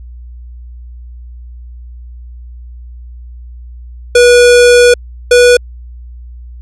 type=tone pair in turn; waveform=square; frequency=486.1 / 488.6 Hz; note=B4 / B4; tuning=-28 / -19 cents; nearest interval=unison; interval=9 cents; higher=second; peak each=-3 dBFS; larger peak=neither; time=4.15-4.94 / 5.31-5.57 s; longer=first; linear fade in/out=5 ms; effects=added 60 Hz sine -27 dBFS peak until 6.61 s + resampled to 24000 Hz